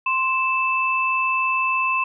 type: tone pair together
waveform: sine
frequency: 1046.5 / 2637 Hz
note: C6 / E7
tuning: 0 / 0 cents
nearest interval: octave + major third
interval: 1600 cents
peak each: -21 dBFS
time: 0.06-2.04 s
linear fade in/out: 5 ms
effects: none